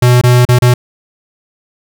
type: tone with dropouts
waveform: square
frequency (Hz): 123.47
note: B2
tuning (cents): 0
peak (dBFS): -5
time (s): 0.02-0.74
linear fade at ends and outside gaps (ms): 5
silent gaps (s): 0.214-0.236 / 0.452-0.488 / 0.588-0.62
effects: none